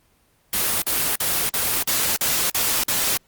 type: noise bursts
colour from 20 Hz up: white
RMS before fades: -21 dBFS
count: 8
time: 0.53-3.172 s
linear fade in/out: 2 ms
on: 290 ms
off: 46 ms
effects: pink hiss -61 dBFS RMS until 3.27 s + Opus 24 kbps